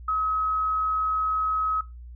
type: tone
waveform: sine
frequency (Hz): 1277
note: D#6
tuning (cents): +45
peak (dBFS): -22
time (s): 0.08-1.81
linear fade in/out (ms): 5
effects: noise-tail reverb RT60 0.2 s tail -17 dB re dry + added 60 Hz sine -39 dBFS peak until 2.15 s